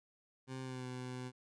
20% pulse tone with pitch glide, 130.81 to 126.43 Hz, C3 to B2, 0 to +41 cents, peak -37 dBFS, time 0.47-1.32 s, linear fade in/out 50 ms, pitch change -59 cents, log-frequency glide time 0.62-0.86 s, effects resampled to 22050 Hz

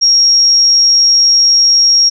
sine tone, 5588 Hz, F8, in tune, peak -5 dBFS, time 0.01-2.1 s, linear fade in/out 20 ms, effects none

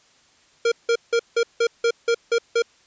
square tone bursts, 466.2 Hz, A#4, in tune, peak -17 dBFS, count 9, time 0.65-2.622 s, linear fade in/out 5 ms, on 68 ms, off 170 ms, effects white hiss -57 dBFS RMS until 2.86 s + resampled to 16000 Hz

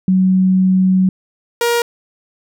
sine / sawtooth tone pair in turn, 187 / 472.5 Hz, F#3 / A#4, +19 / +23 cents, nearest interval octave + major third, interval 1604 cents, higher second, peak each -9 dBFS, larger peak neither, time 0.08-1.09 / 1.61-1.82 s, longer first, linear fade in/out 2 ms, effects none

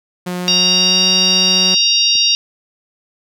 sawtooth tone with pitch glide, 179.3 to 185.41 Hz, F3 to F#3, +46 to +4 cents, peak -16 dBFS, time 0.26-1.75 s, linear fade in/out 10 ms, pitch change +58 cents, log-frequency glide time 0.4-1.06 s
harmonic tone, 934 Hz, A#5, 3 cents sharp, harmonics 3 / 4 / 5 / 6, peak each -16 / -16 / -16 / -16 dBFS, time 0.48-2.35 s, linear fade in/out 0 ms
click, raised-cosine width 2 ms, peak -24 dBFS, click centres 2.154 s
effects none

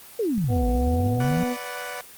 sine exponential two-way sweep, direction down then up, 493.9 to 52.3 to 181.1 Hz, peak -21 dBFS, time 0.19-1.43 s, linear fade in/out 5 ms, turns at 0.67 s
click train, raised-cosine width 5 ms, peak -24 dBFS, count 18, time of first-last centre 0.38-1.436 s, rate 16.1 Hz
harmonic tone, 246.9 Hz, B3, in tune, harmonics 1 / 2 / 3, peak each -25 / -28 / -30 dBFS, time 0.48-1.57 s, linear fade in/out 50 ms
15% pulse chord, B minor, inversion none, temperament equal with one note detuned, 493.9 / 582.6 / 740 Hz, B4 / D5 / F#5, 0 / -14 / 0 cents, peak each -29 dBFS, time 1.2-2.01 s, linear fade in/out 2 ms
effects white hiss -45 dBFS RMS until 2.17 s + Opus 24 kbps

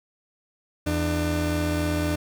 30% pulse tone pair together, 83.7 / 298.9 Hz, E2 / D4, +27 / +31 cents, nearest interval octave + minor seventh, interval 2204 cents, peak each -23 dBFS, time 0.86-2.16 s, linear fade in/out 10 ms, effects none

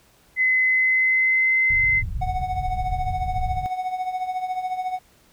sine tone with pitch glide, 2036 to 2060 Hz, C7 to C7, -48 to -28 cents, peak -16 dBFS, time 0.36-2.03 s, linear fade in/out 50 ms, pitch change +20 cents, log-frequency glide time 0.65-1.55 s
pink low-pass noise, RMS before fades -28 dBFS, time 1.7-3.66 s, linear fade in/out 0 ms, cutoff 120 Hz, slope 24 dB/octave
triangle tone with tremolo, 740 Hz, F#5, in tune, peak -19 dBFS, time 2.21-4.99 s, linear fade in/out 10 ms, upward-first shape triangle, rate 14 Hz, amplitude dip 75%
effects pink hiss -57 dBFS RMS until 5.32 s

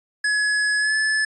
square tone with pitch glide, 1692 to 1731.5 Hz, G#6 to A6, +32 to -28 cents, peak -19 dBFS, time 0.24-1.25 s, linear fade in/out 5 ms, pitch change +40 cents, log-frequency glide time 0.79-0.95 s, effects resampled to 24000 Hz

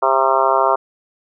harmonic tone with a mistuned harmonic, 133.6 Hz, C3, 36 cents sharp, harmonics 3 / 4 / 5 / 6 / 7 / 8 / 9 / 10, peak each -22 / -22 / -18 / -23 / -18 / -20 / -21 / -24 dBFS, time 0.02-0.76 s, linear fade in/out 10 ms, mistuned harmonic 10, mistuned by +25 cents, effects none

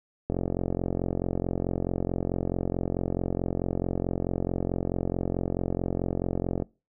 click train, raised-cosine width 2 ms, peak -14 dBFS, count 283, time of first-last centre 0.3-6.623 s, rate 44.6 Hz, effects noise-tail reverb RT60 0.3 s tail -24 dB re dry

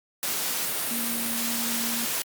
sine tone in noise, 233.5 Hz, A#3, 3 cents sharp, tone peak -32 dBFS, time 0.91-2.05 s, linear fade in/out 0 ms, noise white, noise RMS -28 dBFS, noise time 0.23-2.22 s, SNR -7 dB, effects high-pass 150 Hz 12 dB/octave + Opus 48 kbps

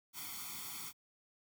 white noise with comb filter, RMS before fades -45 dBFS, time 0.13-0.93 s, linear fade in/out 50 ms, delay 0.89 ms, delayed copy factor +1, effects high-pass 100 Hz 12 dB/octave

